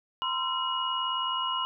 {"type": "tone cluster", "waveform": "sine", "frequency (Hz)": [956, 1035, 1352, 2896], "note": ["A#5", "C6", "E6", "F#7"], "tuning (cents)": [43, -19, 43, -38], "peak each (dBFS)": [-38, -30, -37, -31], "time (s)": [0.22, 1.65], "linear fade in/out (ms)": 0, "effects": []}